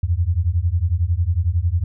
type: beating tone pair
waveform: sine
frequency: 81.1 / 92.1 Hz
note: E2 / F#2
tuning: -28 / -7 cents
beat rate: 11 Hz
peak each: -19 / -19 dBFS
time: 0.03-1.84 s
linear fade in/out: 5 ms
effects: none